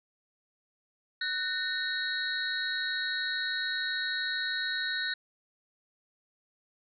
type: tone cluster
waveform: sine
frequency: 1492 / 1825 / 3862 / 4237 Hz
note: F#6 / A#6 / B7 / C8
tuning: +14 / -37 / -39 / +21 cents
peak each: -34 / -34 / -36 / -37 dBFS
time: 1.21-5.14 s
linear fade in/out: 5 ms
effects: none